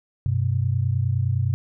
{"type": "tone pair together", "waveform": "sine", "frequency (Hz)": [96.7, 126.45], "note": ["G2", "B2"], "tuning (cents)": [-23, 41], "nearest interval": "perfect fourth", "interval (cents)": 464, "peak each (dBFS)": -22, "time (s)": [0.26, 1.54], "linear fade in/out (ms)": 0, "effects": []}